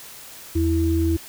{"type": "tone pair together", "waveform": "sine", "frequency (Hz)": [82.14, 329.6], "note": ["E2", "E4"], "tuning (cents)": [-6, 0], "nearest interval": "2 octaves", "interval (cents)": 2406, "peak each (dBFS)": -20, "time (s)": [0.55, 1.17], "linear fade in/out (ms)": 10, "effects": ["white hiss -41 dBFS RMS until 1.28 s"]}